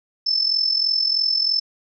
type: tone with amplitude modulation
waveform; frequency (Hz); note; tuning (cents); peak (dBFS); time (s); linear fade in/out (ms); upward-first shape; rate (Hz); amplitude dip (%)
sine; 5274; E8; 0; -14; 0.26-1.6; 10; sine; 43.1; 70
effects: none